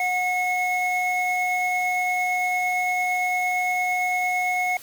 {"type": "tone pair together", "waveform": "triangle", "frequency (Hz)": [729.6, 2180], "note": ["F#5", "C#7"], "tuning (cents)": [-24, -29], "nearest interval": "octave + perfect fifth", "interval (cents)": 1895, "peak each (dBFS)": -22, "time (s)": [0, 4.77], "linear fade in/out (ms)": 2, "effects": ["white hiss -44 dBFS RMS until 4.82 s"]}